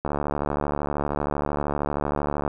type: click train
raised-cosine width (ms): 1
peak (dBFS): -11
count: 178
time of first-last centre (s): 0.05-2.478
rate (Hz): 72.9
effects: none